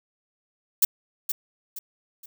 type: noise with echo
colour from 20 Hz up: violet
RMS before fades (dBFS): -17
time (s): 0.82-0.85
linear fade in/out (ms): 5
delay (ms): 470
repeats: 3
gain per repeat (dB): -9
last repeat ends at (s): 2.26
effects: none